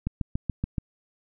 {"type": "click train", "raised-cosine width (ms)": 5, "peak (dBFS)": -14, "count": 6, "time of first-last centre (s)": [0.07, 0.782], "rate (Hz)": 7.02, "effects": []}